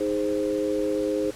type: chord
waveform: sine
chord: Ab major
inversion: second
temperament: equal with one note detuned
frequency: 311.1 / 412.9 / 523.3 Hz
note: Eb4 / Ab4 / C5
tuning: 0 / -10 / 0 cents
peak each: -27 dBFS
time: 0-1.31 s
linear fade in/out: 10 ms
effects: pink hiss -43 dBFS RMS until 1.35 s + low-pass 11000 Hz 12 dB/octave